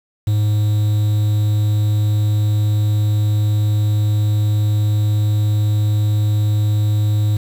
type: tone with quantisation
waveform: triangle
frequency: 105.4 Hz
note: G#2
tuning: 26 cents sharp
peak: -11 dBFS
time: 0.27-7.37 s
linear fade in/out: 5 ms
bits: 6
effects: none